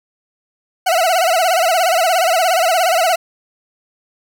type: tone with vibrato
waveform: 40% pulse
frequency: 698 Hz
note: F5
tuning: 1 cent flat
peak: -11 dBFS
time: 0.86-3.16 s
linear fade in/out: 10 ms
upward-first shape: sine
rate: 17 Hz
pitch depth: 140 cents each way
effects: none